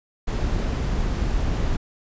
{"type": "noise", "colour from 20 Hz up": "brown", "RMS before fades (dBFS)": -23, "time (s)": [0.27, 1.77], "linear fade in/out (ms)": 10, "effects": ["resampled to 16000 Hz"]}